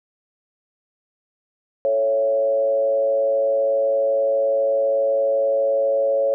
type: tone with frequency modulation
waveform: sine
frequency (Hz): 554.4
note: C#5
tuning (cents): 0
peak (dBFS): -16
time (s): 1.85-6.34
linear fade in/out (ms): 0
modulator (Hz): 112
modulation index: 0.53
effects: none